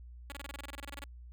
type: tone bursts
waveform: 5% pulse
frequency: 281.7 Hz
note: C#4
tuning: 28 cents sharp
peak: -31 dBFS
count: 16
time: 0.3-1.04 s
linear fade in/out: 0 ms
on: 20 ms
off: 28 ms
effects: added 60 Hz sine -47 dBFS peak until 1.32 s